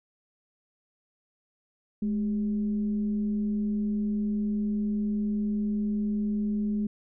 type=tone with frequency modulation; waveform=sine; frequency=210 Hz; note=G#3; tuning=19 cents sharp; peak=-25 dBFS; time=2.02-6.87 s; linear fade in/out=5 ms; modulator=185 Hz; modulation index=0.26; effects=none